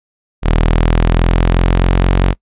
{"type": "exponential sweep", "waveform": "sawtooth", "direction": "up", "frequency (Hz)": [39.45, 46.25], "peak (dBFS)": -5, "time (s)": [0.42, 2.35], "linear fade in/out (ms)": 50, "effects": ["noise-tail reverb RT60 0.1 s tail -25 dB re dry", "resampled to 8000 Hz"]}